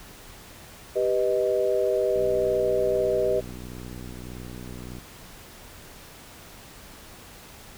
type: chord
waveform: sine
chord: G augmented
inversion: none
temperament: equal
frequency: 392 / 493.9 / 622.3 Hz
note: G4 / B4 / D#5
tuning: 0 / 0 / 0 cents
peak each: -25 dBFS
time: 0.95-3.41 s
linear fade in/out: 20 ms
type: click train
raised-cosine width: 3 ms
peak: -27 dBFS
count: 175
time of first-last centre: 2.16-4.985 s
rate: 61.6 Hz
effects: pink hiss -46 dBFS RMS until 7.77 s